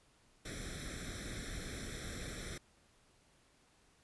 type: noise with comb filter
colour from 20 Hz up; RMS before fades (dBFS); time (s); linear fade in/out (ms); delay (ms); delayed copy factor
pink; -44; 0.45-2.58; 5; 0.53; +0.9
effects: pink hiss -69 dBFS RMS until 4.03 s + resampled to 24000 Hz